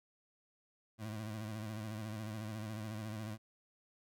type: tone with vibrato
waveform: 25% pulse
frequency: 108.3 Hz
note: A2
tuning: 27 cents flat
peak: -37 dBFS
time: 0.98-3.38 s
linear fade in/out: 50 ms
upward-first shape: sine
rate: 14 Hz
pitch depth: 67 cents each way
effects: none